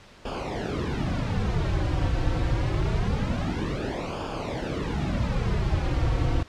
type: noise with flanger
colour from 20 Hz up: brown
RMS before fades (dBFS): -26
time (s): 0.25-6.43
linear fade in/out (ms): 5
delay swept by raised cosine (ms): 0.5 to 4.9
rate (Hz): 0.25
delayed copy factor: -0.85
effects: pink hiss -50 dBFS RMS until 6.48 s + low-pass 5000 Hz 12 dB/octave